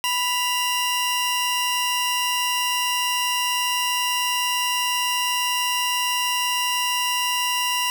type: tone pair together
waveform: sawtooth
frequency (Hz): 987.8 / 2794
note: B5 / F7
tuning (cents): 0 / 0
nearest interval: octave + tritone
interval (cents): 1800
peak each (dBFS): -20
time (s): 0.04-7.9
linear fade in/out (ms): 0
effects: none